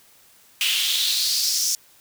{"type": "noise with high-pass filter sweep", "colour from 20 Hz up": "pink", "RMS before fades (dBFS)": -22, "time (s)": [0.61, 1.75], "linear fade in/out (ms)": 0, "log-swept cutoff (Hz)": [2800, 6000], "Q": 4.3, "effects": ["white hiss -54 dBFS RMS until 2 s"]}